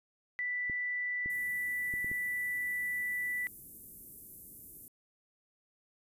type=tone; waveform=sine; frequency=1975.5 Hz; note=B6; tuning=in tune; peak=-32 dBFS; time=0.39-3.47 s; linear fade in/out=0 ms
type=clicks; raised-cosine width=3 ms; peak=-32 dBFS; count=5; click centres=0.698 / 1.26 / 1.939 / 2.045 / 2.115 s
type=band-stop noise; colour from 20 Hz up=white; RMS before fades=-47 dBFS; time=1.3-4.88 s; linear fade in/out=0 ms; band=340 to 11000 Hz; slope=24 dB/octave
effects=resampled to 32000 Hz